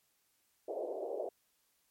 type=band-pass noise; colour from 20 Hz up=pink; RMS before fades=-39 dBFS; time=0.68-1.29 s; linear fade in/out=5 ms; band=380 to 680 Hz; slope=48 dB/octave; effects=white hiss -75 dBFS RMS until 1.9 s + MP3 64 kbps